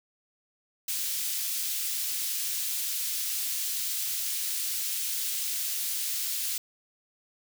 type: high-pass noise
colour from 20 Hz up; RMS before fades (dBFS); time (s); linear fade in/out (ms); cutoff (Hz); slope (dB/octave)
white; -31; 0.88-6.58; 5; 3100; 12
effects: none